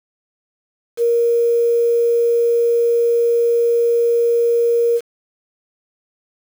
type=tone with quantisation; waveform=sine; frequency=470 Hz; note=A#4; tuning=14 cents sharp; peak=-12 dBFS; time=0.97-5.01 s; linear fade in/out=50 ms; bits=6; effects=none